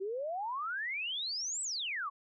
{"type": "exponential two-way sweep", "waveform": "sine", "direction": "up then down", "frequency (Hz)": [370, 8100, 1058], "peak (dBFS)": -34, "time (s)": [0, 2.1], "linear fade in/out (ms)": 20, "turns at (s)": 1.62, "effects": []}